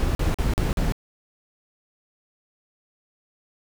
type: noise bursts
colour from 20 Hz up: brown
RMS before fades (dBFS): -22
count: 5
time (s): 0-0.922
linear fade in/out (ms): 0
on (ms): 150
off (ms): 43
effects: none